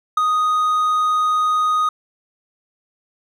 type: tone with ADSR envelope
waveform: triangle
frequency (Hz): 1244.5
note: D#6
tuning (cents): 0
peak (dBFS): -8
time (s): 0.17-1.89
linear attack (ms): 6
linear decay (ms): 8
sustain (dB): -5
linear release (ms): 4
effects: none